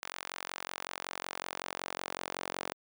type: tone with high-pass filter sweep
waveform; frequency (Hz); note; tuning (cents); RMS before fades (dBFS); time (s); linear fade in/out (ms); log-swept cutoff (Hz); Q
sawtooth; 45.37; F#1; -33; -41; 0.02-2.74; 10; 1200 to 530; 0.79
effects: none